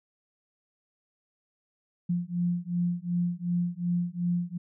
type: beating tone pair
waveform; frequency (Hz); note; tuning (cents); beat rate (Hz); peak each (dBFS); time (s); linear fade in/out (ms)
sine; 173.7 / 176.4; F3 / F3; -9 / +18; 2.7; -29; 2.09-4.58; 10
effects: none